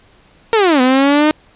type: linear two-way sweep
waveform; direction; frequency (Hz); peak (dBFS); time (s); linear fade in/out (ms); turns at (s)
sawtooth; down then up; 466.2 to 249.4 to 309.3; -5; 0.53-1.31; 0; 0.81
effects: pink hiss -49 dBFS RMS until 1.55 s + resampled to 8000 Hz